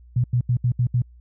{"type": "tone bursts at uneven times", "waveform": "sine", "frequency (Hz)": 122.3, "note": "B2", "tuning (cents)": -16, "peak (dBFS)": -16, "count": 6, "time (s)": [[0.16, 0.24], [0.33, 0.41], [0.49, 0.57], [0.64, 0.72], [0.79, 0.87], [0.94, 1.02]], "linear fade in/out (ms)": 5, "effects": ["added 60 Hz sine -45 dBFS peak until 1.2 s"]}